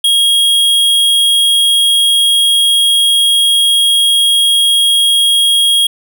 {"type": "tone", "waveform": "square", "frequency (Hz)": 3277, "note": "G#7", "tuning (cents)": -24, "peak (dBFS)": -8, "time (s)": [0.04, 5.87], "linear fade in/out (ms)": 5, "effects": []}